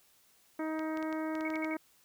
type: harmonic tone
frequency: 314.8 Hz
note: D#4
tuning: 20 cents sharp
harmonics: 1 / 2 / 3 / 4 / 5 / 6 / 7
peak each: -34 / -40 / -44 / -46 / -48 / -50 / -51 dBFS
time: 0.59-1.77 s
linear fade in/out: 5 ms
type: clicks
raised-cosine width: 0.2 ms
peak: -29 dBFS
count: 9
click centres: 0.793 / 0.973 / 1.027 / 1.127 / 1.353 / 1.409 / 1.503 / 1.557 / 1.646 s
type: tone bursts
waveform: sine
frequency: 2217 Hz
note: C#7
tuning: in tune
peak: -36 dBFS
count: 4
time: 1.45-1.74 s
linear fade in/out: 2 ms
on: 32 ms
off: 54 ms
effects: white hiss -66 dBFS RMS until 2.04 s